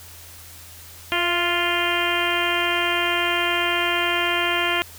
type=harmonic tone with a mistuned harmonic; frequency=349.2 Hz; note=F4; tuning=in tune; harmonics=1 / 2 / 3 / 4 / 5 / 6 / 7 / 8 / 9; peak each=-28 / -28 / -28 / -28 / -28 / -28 / -28 / -28 / -28 dBFS; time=1.12-4.82 s; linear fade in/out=0 ms; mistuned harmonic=2; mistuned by=-27 cents; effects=added 85 Hz sine -46 dBFS peak until 4.98 s + white hiss -43 dBFS RMS until 4.98 s